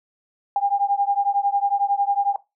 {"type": "beating tone pair", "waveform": "sine", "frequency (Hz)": [799, 810], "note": ["G5", "G#5"], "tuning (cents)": [33, -43], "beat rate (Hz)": 11, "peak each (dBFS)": -21, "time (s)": [0.56, 2.36], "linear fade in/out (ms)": 2, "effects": ["noise-tail reverb RT60 0.2 s tail -17 dB re dry"]}